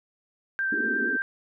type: tone with vibrato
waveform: sine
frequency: 1570 Hz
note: G6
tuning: 2 cents sharp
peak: -24 dBFS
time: 0.59-1.22 s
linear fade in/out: 0 ms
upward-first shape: sine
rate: 8.5 Hz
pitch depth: 15 cents each way
type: band-pass noise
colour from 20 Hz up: pink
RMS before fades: -32 dBFS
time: 0.72-1.17 s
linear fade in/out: 5 ms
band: 220 to 440 Hz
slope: 96 dB/octave
effects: none